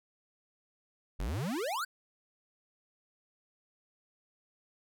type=exponential sweep; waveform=square; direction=up; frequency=38.64 to 1598 Hz; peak=-33 dBFS; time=1.19-1.85 s; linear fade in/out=10 ms; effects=none